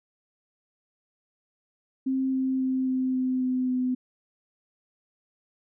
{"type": "tone with pitch steps", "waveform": "sine", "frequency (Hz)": [264.1, 262.3, 260.5, 258.7, 256.9, 255.1, 253.3], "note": ["C4", "C4", "C4", "C4", "C4", "C4", "B3"], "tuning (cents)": [16, 4, -7, -19, -32, -44, 44], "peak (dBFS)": -23, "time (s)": [2.06, 3.95], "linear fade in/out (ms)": 10, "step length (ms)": 270, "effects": []}